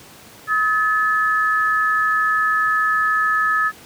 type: tone pair together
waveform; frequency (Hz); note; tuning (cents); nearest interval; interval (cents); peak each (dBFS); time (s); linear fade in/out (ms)
sine; 1276.7 / 1730; D#6 / A6; +44 / -30; perfect fourth; 526; -18; 0.47-3.72; 50
effects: pink hiss -43 dBFS RMS until 3.85 s + high-pass 100 Hz 12 dB/octave